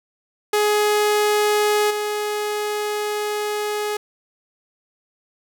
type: tone with level steps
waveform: sawtooth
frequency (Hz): 419.1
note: G#4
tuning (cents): +16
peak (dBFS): -12 / -18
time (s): 0.53-3.97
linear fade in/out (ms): 5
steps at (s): 1.9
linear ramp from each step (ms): 10
effects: none